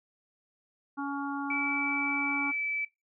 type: harmonic tone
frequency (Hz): 280.8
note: C#4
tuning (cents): +22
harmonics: 1 / 3 / 4 / 5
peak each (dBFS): -33 / -38 / -39 / -40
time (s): 0.97-2.52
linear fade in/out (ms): 20
type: tone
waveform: sine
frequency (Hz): 2309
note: D7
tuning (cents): -30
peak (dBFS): -29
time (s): 1.5-2.85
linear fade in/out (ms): 5
effects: noise-tail reverb RT60 0.2 s tail -19 dB re dry